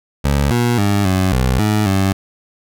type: tone with pitch steps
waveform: 20% pulse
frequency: 70.7 / 120.1 / 101.3 / 93.7 / 63.9 / 106.2 / 96.4 Hz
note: C#2 / B2 / G#2 / F#2 / C2 / G#2 / G2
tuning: +35 / -48 / -43 / +22 / -40 / +39 / -28 cents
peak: -8 dBFS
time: 0.24-2.13 s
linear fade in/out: 10 ms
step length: 270 ms
effects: none